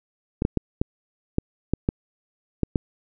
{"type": "clicks", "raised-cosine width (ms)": 3, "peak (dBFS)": -7, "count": 9, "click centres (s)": [0.421, 0.451, 0.573, 0.815, 1.384, 1.736, 1.889, 2.633, 2.758], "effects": []}